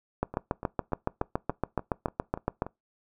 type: two click trains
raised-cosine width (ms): 1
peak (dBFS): -23 / -12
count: 9 / 18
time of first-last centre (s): 0.34-2.666 / 0.23-2.621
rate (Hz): 3.44 / 7.11
effects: noise-tail reverb RT60 0.2 s tail -23 dB re dry